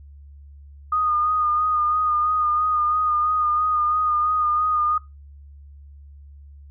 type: tone with vibrato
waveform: sine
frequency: 1229 Hz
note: D#6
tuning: 22 cents flat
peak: -18 dBFS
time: 0.92-4.98 s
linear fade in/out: 5 ms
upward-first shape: sine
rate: 3 Hz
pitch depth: 28 cents each way
effects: noise-tail reverb RT60 0.2 s tail -18 dB re dry + added 71 Hz sine -41 dBFS peak until 6.7 s